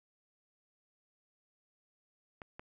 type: clicks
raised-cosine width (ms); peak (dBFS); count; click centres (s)
0.5; -30; 2; 2.418 / 2.595
effects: none